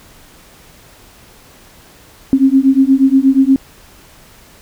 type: beating tone pair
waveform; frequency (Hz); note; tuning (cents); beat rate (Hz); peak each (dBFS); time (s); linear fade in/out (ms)
sine; 264.1 / 272.5; C4 / C#4; +16 / -29; 8.4; -10; 2.33-3.56; 0
effects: pink hiss -43 dBFS RMS until 4.61 s